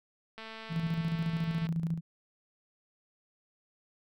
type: click train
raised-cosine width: 0.3 ms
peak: -29 dBFS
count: 287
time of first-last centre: 0.38-1.668 s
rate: 222 Hz
type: tone with tremolo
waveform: sine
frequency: 164.81 Hz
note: E3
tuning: in tune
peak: -27 dBFS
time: 0.69-2.01 s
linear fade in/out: 50 ms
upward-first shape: square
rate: 14 Hz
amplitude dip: 55%
effects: none